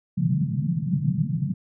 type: band-pass noise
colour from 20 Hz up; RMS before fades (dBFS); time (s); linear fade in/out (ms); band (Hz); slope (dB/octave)
pink; -24; 0.17-1.54; 10; 130 to 190; 48
effects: none